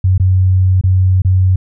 sine tone with dropouts, 93.2 Hz, F#2, 13 cents sharp, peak -7 dBFS, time 0.04-1.56 s, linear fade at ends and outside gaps 5 ms, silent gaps 0.179-0.198 / 0.812-0.837 / 1.22-1.248 s, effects none

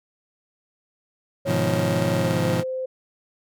30% pulse chord, F half-diminished seventh, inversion first, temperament just, 104.77 / 125.72 / 157.15 / 174.61 Hz, Ab2 / Cb3 / Eb3 / F3, +16 / +31 / +18 / 0 cents, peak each -25 / -24 / -25 / -23 dBFS, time 1.45-2.64 s, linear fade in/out 50 ms
sine tone with pitch glide, 552 to 518 Hz, C#5 to C5, -7 to -17 cents, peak -25 dBFS, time 1.45-2.86 s, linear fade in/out 10 ms, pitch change -110 cents, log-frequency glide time 2.14-2.41 s
effects none

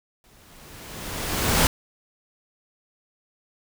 pink noise with exponential growth, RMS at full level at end -17 dBFS, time 0.24-1.67 s, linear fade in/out 1 ms, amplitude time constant 310 ms, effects none

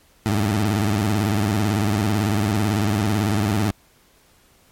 20% pulse tone with vibrato, 103.83 Hz, G#2, in tune, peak -13 dBFS, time 0.26-3.71 s, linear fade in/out 0 ms, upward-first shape square, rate 18 Hz, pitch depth 110 cents each way, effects pink hiss -56 dBFS RMS until 4.71 s + MP3 64 kbps

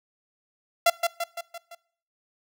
sawtooth tone with echo, 682 Hz, F5, 41 cents flat, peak -12 dBFS, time 0.86-0.9 s, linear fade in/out 5 ms, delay 170 ms, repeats 5, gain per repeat -5 dB, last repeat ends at 1.75 s, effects noise-tail reverb RT60 0.6 s tail -22 dB re dry

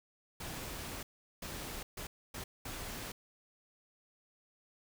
pink noise bursts at uneven times, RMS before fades -43 dBFS, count 5, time 0.4-1.03 / 1.42-1.83 / 1.97-2.07 / 2.34-2.44 / 2.65-3.12 s, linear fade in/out 5 ms, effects none

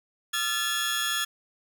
sawtooth tone cluster, 1239 / 1372 / 1731 / 3340 Hz, D#6 / F6 / A6 / G#7, -8 / -31 / -29 / +9 cents, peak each -35 / -29 / -27 / -26 dBFS, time 0.33-1.25 s, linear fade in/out 10 ms, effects none

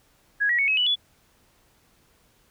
sine tone with pitch steps, 1661.2 / 1919.3 / 2217 / 2562 / 2960 / 3420 Hz, G#6 / B6 / C#7 / E7 / F#7 / A7, 0 / -50 / 0 / -50 / 0 / -50 cents, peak -19 dBFS, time 0.4-0.958 s, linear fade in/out 20 ms, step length 93 ms, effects pink hiss -62 dBFS RMS until 2.5 s

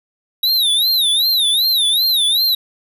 square tone with vibrato, 3806 Hz, A#7, 35 cents sharp, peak -13 dBFS, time 0.43-2.55 s, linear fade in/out 5 ms, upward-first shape sine, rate 2.6 Hz, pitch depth 170 cents each way, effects none

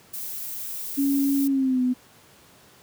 violet noise, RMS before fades -33 dBFS, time 0.13-1.48 s, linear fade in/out 10 ms
sine tone with pitch glide, 277.2 to 251.3 Hz, C#4 to B3, 0 to +30 cents, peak -19 dBFS, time 0.97-1.94 s, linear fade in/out 20 ms, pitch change -170 cents, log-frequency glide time 1.47-1.82 s
effects pink hiss -53 dBFS RMS until 2.82 s + high-pass 100 Hz 12 dB/octave

